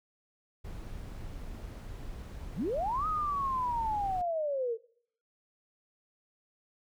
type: noise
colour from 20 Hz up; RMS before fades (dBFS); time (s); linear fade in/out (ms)
brown; -42; 0.64-4.22; 10
type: linear two-way sweep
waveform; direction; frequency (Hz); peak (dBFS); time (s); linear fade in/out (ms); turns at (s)
sine; up then down; 103.83 to 1275 to 436.6; -29; 2.55-4.78; 50; 3.07
effects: noise-tail reverb RT60 0.6 s tail -22 dB re dry